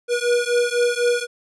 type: beating tone pair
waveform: square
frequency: 480.3 / 484.3 Hz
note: B4 / B4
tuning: -48 / -34 cents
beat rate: 4 Hz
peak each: -21 dBFS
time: 0.08-1.27 s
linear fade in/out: 50 ms
effects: resampled to 24000 Hz